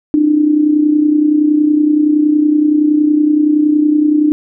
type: tone with amplitude modulation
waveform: sine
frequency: 300.5 Hz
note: D4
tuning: 40 cents sharp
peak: -5 dBFS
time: 0.14-4.32 s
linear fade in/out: 0 ms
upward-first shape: sine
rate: 30.7 Hz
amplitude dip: 60%
effects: none